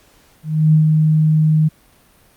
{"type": "tone with ADSR envelope", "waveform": "sine", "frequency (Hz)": 155.56, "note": "D#3", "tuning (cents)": 0, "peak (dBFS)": -7, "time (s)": [0.43, 1.69], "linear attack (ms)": 300, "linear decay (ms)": 110, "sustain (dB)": -3, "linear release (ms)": 17, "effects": ["pink hiss -52 dBFS RMS until 2.36 s", "Opus 48 kbps"]}